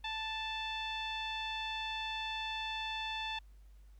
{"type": "tone with low-pass filter", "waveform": "sawtooth", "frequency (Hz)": 880, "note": "A5", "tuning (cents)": 0, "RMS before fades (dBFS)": -39, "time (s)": [0.04, 3.39], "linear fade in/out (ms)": 5, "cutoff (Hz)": 3300, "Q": 5.3, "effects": ["added 50 Hz sine -54 dBFS peak until 3.99 s", "pink hiss -74 dBFS RMS until 3.99 s"]}